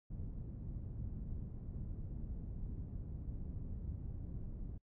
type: low-pass noise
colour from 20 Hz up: pink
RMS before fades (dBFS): -44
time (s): 0.1-4.78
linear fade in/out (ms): 10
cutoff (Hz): 160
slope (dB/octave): 12
effects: noise-tail reverb RT60 0.1 s tail -24 dB re dry